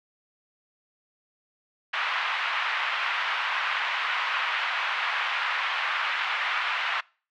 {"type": "band-pass noise", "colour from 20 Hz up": "pink", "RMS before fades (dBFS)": -28, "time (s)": [1.93, 7.01], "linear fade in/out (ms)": 10, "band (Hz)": [1000, 3000], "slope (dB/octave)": 24, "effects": ["noise-tail reverb RT60 0.4 s tail -25 dB re dry"]}